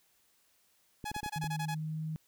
clicks, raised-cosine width 3 ms, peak -29 dBFS, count 6, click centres 1.042 / 1.115 / 1.164 / 1.231 / 1.262 / 1.442 s
sawtooth tone bursts, 841 Hz, G#5, 22 cents sharp, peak -32 dBFS, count 8, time 1.05-1.748 s, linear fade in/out 10 ms, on 68 ms, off 22 ms
sine tone with pitch glide, 155.56 to 157.28 Hz, D#3 to D#3, 0 to +19 cents, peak -34 dBFS, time 1.36-2.16 s, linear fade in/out 0 ms, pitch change +19 cents, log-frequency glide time 1.75-2.03 s
effects white hiss -70 dBFS RMS until 2.27 s

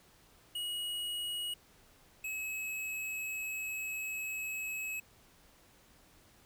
square tone pair in turn, 2900 / 2572 Hz, F#7 / E7, -35 / -43 cents, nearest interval major second, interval 208 cents, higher first, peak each -36 / -37 dBFS, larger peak first, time 0.55-1.54 / 2.24-5 s, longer second, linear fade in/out 5 ms, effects pink hiss -63 dBFS RMS until 6.45 s

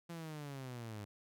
sawtooth linear sweep, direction down, 171.7 to 100 Hz, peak -40 dBFS, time 0.09-1.05 s, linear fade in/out 10 ms, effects none

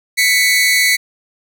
sawtooth tone pair together, 1994 / 2219 Hz, B6 / C#7, +16 / +1 cents, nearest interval major second, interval 185 cents, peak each -10 dBFS, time 0.17-0.97 s, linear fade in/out 20 ms, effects none

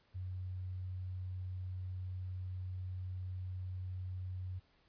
sine tone, 92.1 Hz, F#2, 7 cents flat, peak -39 dBFS, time 0.14-4.6 s, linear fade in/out 20 ms, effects pink hiss -71 dBFS RMS until 4.88 s + resampled to 11025 Hz

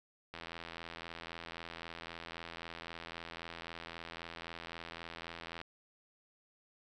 click train, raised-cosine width 0.3 ms, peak -28 dBFS, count 443, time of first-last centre 0.34-5.614 s, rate 83.8 Hz, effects none

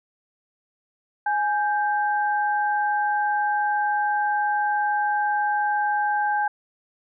sine tone pair together, 833 / 1570.5 Hz, G#5 / G6, +5 / +3 cents, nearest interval major seventh, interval 1098 cents, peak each -21 / -26 dBFS, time 1.26-6.48 s, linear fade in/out 5 ms, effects none

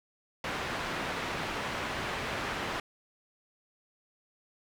white low-pass noise, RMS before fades -35 dBFS, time 0.44-2.8 s, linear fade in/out 2 ms, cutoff 2000 Hz, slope 12 dB/octave, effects none

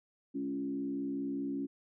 sine tone with frequency modulation, 278 Hz, C#4, 5 cents sharp, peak -33 dBFS, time 0.34-1.67 s, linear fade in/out 20 ms, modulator 64.9 Hz, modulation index 0.77, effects none

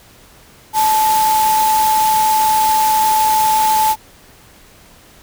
sine tone in noise, 870 Hz, A5, 20 cents flat, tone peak -11 dBFS, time 0.73-3.96 s, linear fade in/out 50 ms, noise white, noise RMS -22 dBFS, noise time 0.73-3.96 s, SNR +8 dB, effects pink hiss -45 dBFS RMS until 5.22 s

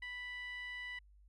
15% pulse tone with band-pass filter, 987.8 Hz, B5, in tune, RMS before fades -45 dBFS, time 0.02-0.99 s, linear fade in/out 5 ms, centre 2200 Hz, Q 8.5, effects added 50 Hz sine -60 dBFS peak until 1.28 s

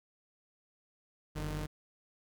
sawtooth tone pair together, 47.55 / 152.2 Hz, F#1 / D#3, +48 / -38 cents, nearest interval octave + minor sixth, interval 2014 cents, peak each -34 / -34 dBFS, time 1.35-1.67 s, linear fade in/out 20 ms, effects none

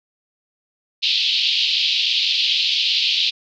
white band-pass noise, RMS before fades -19 dBFS, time 1.02-3.31 s, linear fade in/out 20 ms, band 2700 to 4400 Hz, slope 48 dB/octave, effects none

